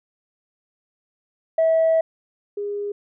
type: tone pair in turn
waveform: sine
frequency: 649 / 408.8 Hz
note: E5 / G#4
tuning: -27 / -27 cents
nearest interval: minor sixth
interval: 800 cents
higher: first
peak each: -13 / -24 dBFS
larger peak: first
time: 1.58-2.01 / 2.57-2.92 s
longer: first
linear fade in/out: 5 ms
effects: tanh soft clip ceiling -12 dBFS